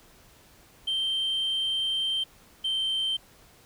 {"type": "tone pair in turn", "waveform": "sine", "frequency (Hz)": [3135, 3121], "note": ["G7", "G7"], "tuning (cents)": [-1, -8], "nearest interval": "unison", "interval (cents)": 7, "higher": "first", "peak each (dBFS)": -23, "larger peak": "neither", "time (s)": [[0.87, 2.24], [2.64, 3.17]], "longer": "first", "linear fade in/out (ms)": 10, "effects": ["tanh soft clip ceiling -23 dBFS", "pink hiss -56 dBFS RMS until 3.65 s"]}